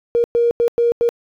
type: tone bursts at uneven times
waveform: triangle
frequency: 471.7 Hz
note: A#4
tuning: 20 cents sharp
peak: -8 dBFS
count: 5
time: 0.15-0.24 / 0.35-0.51 / 0.6-0.68 / 0.78-0.92 / 1.01-1.09 s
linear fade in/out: 0 ms
effects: tanh soft clip ceiling -10 dBFS